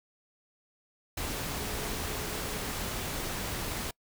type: tone in noise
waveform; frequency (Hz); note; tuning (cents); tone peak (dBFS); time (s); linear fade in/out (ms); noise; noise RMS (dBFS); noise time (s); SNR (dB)
sine; 423.9; G#4; +35; -45; 1.59-2.74; 5; pink; -35; 1.17-3.91; -13
effects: noise-tail reverb RT60 0.1 s tail -26 dB re dry